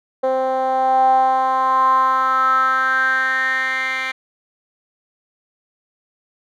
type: tone with band-pass filter sweep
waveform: 10% pulse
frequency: 261.6 Hz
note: C4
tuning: in tune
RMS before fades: -17 dBFS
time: 0.23-4.12 s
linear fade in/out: 10 ms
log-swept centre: 580 to 2300 Hz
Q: 7.1
effects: none

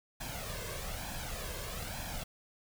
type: noise with flanger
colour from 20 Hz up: pink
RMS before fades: -40 dBFS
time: 0.2-2.24 s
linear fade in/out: 10 ms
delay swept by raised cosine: 1.2 to 1.9 ms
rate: 1.1 Hz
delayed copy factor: +0.65
effects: none

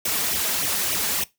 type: noise with flanger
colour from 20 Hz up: white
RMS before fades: -24 dBFS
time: 0.05-1.24 s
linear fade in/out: 5 ms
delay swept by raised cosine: 0.32 to 5.02 ms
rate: 3.4 Hz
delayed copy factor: +0.95
effects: noise-tail reverb RT60 0.2 s tail -20 dB re dry + high-pass 60 Hz 12 dB/octave

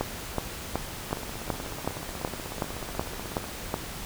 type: two click trains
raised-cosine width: 1 ms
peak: -22 / -12 dBFS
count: 39 / 11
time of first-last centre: 1.11-3.441 / 0.01-3.741 s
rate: 16.3 / 2.68 Hz
effects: pink hiss -38 dBFS RMS until 4.05 s

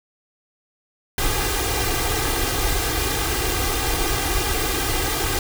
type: noise with comb filter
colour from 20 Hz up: pink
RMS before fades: -22 dBFS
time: 1.18-5.39 s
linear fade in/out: 2 ms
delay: 2.5 ms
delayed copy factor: +0.85
effects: none

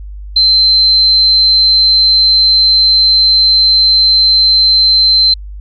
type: tone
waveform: sine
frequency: 4100 Hz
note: C8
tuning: 36 cents flat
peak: -5 dBFS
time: 0.36-5.34 s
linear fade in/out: 5 ms
effects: added 50 Hz sine -24 dBFS peak until 5.6 s

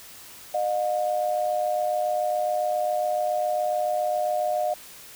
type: tone pair together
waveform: sine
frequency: 609.8 / 717 Hz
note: D#5 / F5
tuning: -35 / +45 cents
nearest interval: minor third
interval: 280 cents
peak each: -25 dBFS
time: 0.54-4.74 s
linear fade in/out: 5 ms
effects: white hiss -45 dBFS RMS until 5.15 s

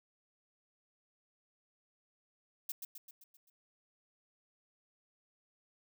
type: noise with echo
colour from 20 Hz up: violet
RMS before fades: -38 dBFS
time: 2.69-2.72 s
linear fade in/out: 5 ms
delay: 130 ms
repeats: 6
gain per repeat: -5 dB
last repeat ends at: 3.5 s
effects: none

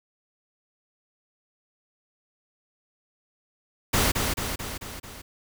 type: noise with echo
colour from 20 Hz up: pink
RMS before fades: -22 dBFS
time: 3.93-4.12 s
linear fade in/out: 10 ms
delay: 220 ms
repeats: 5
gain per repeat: -4 dB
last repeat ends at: 5.22 s
effects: none

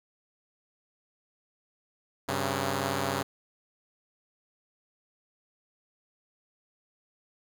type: tone pair together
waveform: 5% pulse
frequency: 96.6 / 136.24 Hz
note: G2 / C#3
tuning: -25 / -30 cents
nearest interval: tritone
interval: 595 cents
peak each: -20 / -19 dBFS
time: 2.28-3.23 s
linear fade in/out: 10 ms
effects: none

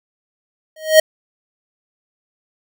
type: tone with exponential growth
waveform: square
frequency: 628 Hz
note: D#5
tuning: 16 cents sharp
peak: -3 dBFS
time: 0.76-1 s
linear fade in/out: 5 ms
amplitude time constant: 51 ms
effects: none

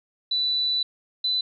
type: tone pair in turn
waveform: sine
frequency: 3973 / 4003 Hz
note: B7 / B7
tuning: +10 / +23 cents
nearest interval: unison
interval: 13 cents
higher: second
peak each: -21 dBFS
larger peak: neither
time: 0.31-0.83 / 1.24-1.41 s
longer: first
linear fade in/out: 5 ms
effects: none

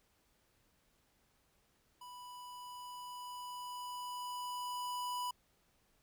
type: tone with level ramp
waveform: square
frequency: 987.8 Hz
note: B5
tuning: in tune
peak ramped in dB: -50 to -37 dBFS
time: 2.01-5.31 s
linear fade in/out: 5 ms
effects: pink hiss -74 dBFS RMS until 6.02 s

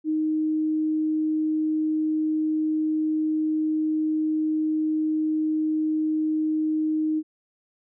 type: tone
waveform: sine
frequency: 311.1 Hz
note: D#4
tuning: in tune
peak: -21 dBFS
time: 0.04-7.23 s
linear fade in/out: 50 ms
effects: none

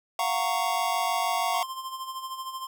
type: chord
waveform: square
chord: Gb major seventh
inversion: third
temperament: just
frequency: 693.7 / 740 / 925 / 1110 Hz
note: F5 / Gb5 / Bb5 / Db6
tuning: -12 / 0 / -14 / +2 cents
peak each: -31 dBFS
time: 0.19-1.63 s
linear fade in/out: 2 ms
type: tone with tremolo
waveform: square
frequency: 1050 Hz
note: C6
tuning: 6 cents sharp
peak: -32 dBFS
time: 1.54-2.67 s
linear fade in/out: 2 ms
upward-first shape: sine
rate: 13 Hz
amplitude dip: 60%
effects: none

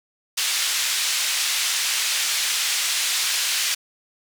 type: band-pass noise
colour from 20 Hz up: pink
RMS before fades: -23 dBFS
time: 0.37-3.75 s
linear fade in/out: 10 ms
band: 2600 to 9100 Hz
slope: 12 dB/octave
effects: none

